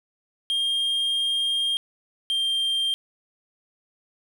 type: tone pair in turn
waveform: triangle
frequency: 3215 / 3180 Hz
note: G7 / G7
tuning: +43 / +24 cents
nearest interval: unison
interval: 19 cents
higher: first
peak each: -20 dBFS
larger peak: neither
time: 0.5-1.77 / 2.3-2.94 s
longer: first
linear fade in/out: 0 ms
effects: none